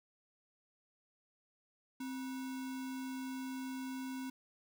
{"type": "tone with sample-and-hold", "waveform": "sine", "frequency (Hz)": 261.6, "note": "C4", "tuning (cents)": 0, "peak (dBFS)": -39, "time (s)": [2, 4.3], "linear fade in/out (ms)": 5, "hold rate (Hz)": 1225, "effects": []}